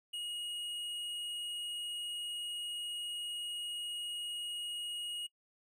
sine tone with hard clipping, 2883 Hz, F#7, 46 cents flat, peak -39 dBFS, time 0.13-5.27 s, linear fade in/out 10 ms, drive 8 dB, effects noise-tail reverb RT60 0.1 s tail -23 dB re dry

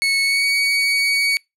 30% pulse tone with pitch glide, 2205 to 2247 Hz, C#7 to C#7, -10 to +23 cents, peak -13 dBFS, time 0.02-1.37 s, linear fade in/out 0 ms, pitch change +33 cents, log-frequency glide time 0.22-0.47 s, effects noise-tail reverb RT60 0.2 s tail -26 dB re dry + low-pass 11000 Hz 12 dB/octave

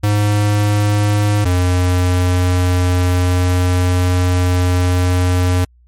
square tone pair in turn, 103.83 / 90.06 Hz, G#2 / F#2, 0 / -46 cents, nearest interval major second, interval 246 cents, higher first, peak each -12 dBFS, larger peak neither, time 0.03-1.45 / 1.45-5.65 s, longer second, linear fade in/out 10 ms, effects added 60 Hz sine -46 dBFS peak until 5.87 s + MP3 64 kbps

